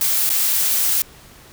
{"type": "noise with dropouts", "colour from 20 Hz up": "blue", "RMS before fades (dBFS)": -18, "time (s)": [0.01, 1.02], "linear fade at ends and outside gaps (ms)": 2, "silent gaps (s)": [0.293, 0.3], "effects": ["pink hiss -45 dBFS RMS until 1.52 s"]}